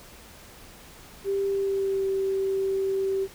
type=tone with pitch glide; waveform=sine; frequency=394.4 to 387 Hz; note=G4 to G4; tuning=+11 to -22 cents; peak=-23 dBFS; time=1.24-3.28 s; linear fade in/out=50 ms; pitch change=-33 cents; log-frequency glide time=1.49-2.08 s; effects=pink hiss -48 dBFS RMS until 3.34 s